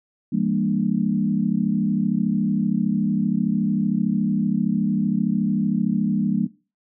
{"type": "chord", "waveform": "sine", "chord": "E half-diminished seventh", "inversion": "none", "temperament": "equal with one note detuned", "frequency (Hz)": [164.81, 199.77, 233.1, 293.7], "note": ["E3", "G3", "Bb3", "D4"], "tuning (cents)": [0, 33, 0, 0], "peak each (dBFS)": [-27, -22, -23, -28], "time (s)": [0.32, 6.47], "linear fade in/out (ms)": 10, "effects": ["noise-tail reverb RT60 0.3 s tail -17 dB re dry"]}